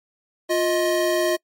square tone pair together, 352.5 / 628 Hz, F4 / D#5, +16 / +16 cents, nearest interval minor seventh, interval 1000 cents, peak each -22 dBFS, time 0.49-1.37 s, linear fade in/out 20 ms, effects noise-tail reverb RT60 0.1 s tail -26 dB re dry + MP3 64 kbps

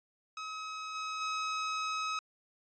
sawtooth tone with level steps, 1276 Hz, D#6, 43 cents sharp, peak -35 / -32 / -29 dBFS, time 0.37-2.19 s, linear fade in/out 2 ms, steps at 0.94 / 1.2 s, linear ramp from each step 20 ms, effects resampled to 16000 Hz

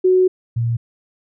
sine tone pair in turn, 370 / 116.8 Hz, F#4 / A#2, 0 / +4 cents, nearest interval octave + minor sixth, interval 1996 cents, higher first, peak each -10 / -16 dBFS, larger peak first, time 0.04-0.28 / 0.56-0.77 s, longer first, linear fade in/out 10 ms, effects none

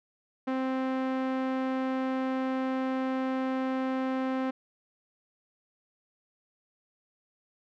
sawtooth tone with low-pass filter, 261.6 Hz, C4, in tune, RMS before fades -30 dBFS, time 0.47-4.51 s, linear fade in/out 10 ms, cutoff 1900 Hz, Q 0.67, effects none

